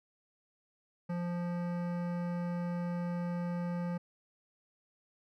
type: tone with hard clipping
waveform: sine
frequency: 174.61 Hz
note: F3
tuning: in tune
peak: -35 dBFS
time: 1.09-3.98 s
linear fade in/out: 10 ms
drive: 16 dB
effects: none